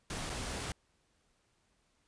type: noise with dropouts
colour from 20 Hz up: pink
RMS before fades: -39 dBFS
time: 0.1-0.72 s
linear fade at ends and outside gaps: 1 ms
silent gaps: 0.295-0.299 s
effects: pink hiss -74 dBFS RMS until 2.07 s + resampled to 22050 Hz